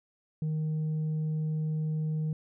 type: tone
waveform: sine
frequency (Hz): 155.56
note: D#3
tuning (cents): 0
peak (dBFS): -25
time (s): 0.42-2.33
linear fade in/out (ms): 2
effects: tanh soft clip ceiling -27 dBFS